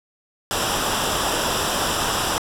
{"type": "noise with comb filter", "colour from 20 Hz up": "pink", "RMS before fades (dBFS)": -22, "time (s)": [0.51, 2.38], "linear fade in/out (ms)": 0, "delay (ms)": 0.46, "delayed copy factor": -0.65, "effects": ["low-pass 11000 Hz 12 dB/octave"]}